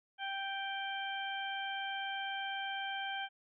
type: harmonic tone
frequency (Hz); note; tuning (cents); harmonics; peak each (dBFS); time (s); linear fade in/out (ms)
784; G5; 0; 1 / 2 / 3 / 4; -40 / -41 / -46 / -43; 0.18-3.29; 50
effects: none

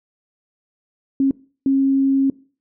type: tone bursts at uneven times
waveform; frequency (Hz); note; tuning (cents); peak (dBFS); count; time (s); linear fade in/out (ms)
sine; 271.1; C#4; -38; -13; 2; 1.2-1.31 / 1.66-2.3; 2
effects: noise-tail reverb RT60 0.4 s tail -21 dB re dry

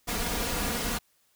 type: noise with comb filter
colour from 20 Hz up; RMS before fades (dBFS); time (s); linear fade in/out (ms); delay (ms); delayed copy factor
pink; -30; 0.07-0.99; 20; 4.2; +0.6
effects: white hiss -68 dBFS RMS until 1.35 s

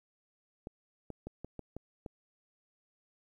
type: clicks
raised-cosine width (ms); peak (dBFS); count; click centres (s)
2; -28; 7; 0.671 / 1.103 / 1.27 / 1.446 / 1.593 / 1.766 / 2.062
effects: 11-bit

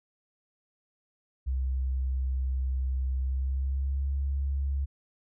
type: tone with pitch glide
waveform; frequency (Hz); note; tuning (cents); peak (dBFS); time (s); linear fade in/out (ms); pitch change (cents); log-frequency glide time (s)
sine; 65.1 to 68.97; C2 to C#2; -8 to -8; -26; 1.46-4.86; 20; +100; 3.19-4.1
effects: none

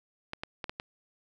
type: clicks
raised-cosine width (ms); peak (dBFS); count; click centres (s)
0.3; -19; 5; 0.334 / 0.435 / 0.642 / 0.695 / 0.799
effects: none

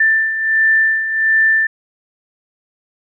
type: beating tone pair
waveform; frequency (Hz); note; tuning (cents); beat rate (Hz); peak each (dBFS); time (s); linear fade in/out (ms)
sine; 1774 / 1775.4; A6 / A6; +14 / +15; 1.4; -19 / -12; 0-1.67; 5
effects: none

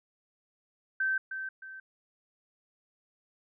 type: tone with echo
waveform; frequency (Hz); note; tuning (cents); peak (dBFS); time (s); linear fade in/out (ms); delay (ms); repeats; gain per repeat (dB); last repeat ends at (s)
sine; 1549; G6; -21; -26; 1-1.18; 5; 310; 2; -8; 1.8
effects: none

